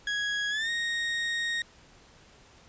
30% pulse tone with pitch glide, 1661.2 to 1864.6 Hz, G#6 to A#6, 0 to 0 cents, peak -25 dBFS, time 0.07-1.62 s, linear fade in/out 2 ms, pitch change +200 cents, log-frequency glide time 0.5-0.7 s, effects pink hiss -56 dBFS RMS until 2.68 s + resampled to 16000 Hz

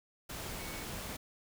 sine tone in noise, 2226 Hz, C#7, 7 cents sharp, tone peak -49 dBFS, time 0.59-0.84 s, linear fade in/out 10 ms, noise pink, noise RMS -42 dBFS, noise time 0.29-1.17 s, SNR -10 dB, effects none

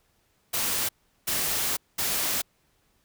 white noise bursts at uneven times, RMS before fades -27 dBFS, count 3, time 0.53-0.89 / 1.27-1.77 / 1.98-2.42 s, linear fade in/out 10 ms, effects pink hiss -68 dBFS RMS until 3.04 s

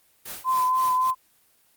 white noise with tremolo, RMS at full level -34 dBFS, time 0.25-1.11 s, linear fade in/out 10 ms, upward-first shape triangle, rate 3.7 Hz, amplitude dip 95%
sine tone with vibrato, 1023 Hz, C6, 39 cents flat, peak -19 dBFS, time 0.44-1.15 s, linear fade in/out 50 ms, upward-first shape triangle, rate 3.5 Hz, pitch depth 24 cents each way
effects white hiss -62 dBFS RMS until 1.76 s + Opus 24 kbps

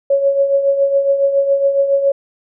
sine tone with tremolo, 554.4 Hz, C#5, in tune, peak -8 dBFS, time 0.1-2.12 s, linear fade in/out 5 ms, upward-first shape triangle, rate 7.2 Hz, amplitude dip 65%, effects none

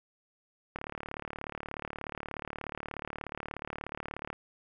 click train, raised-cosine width 0.5 ms, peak -22 dBFS, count 132, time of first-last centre 0.76-4.329 s, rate 36.7 Hz, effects none

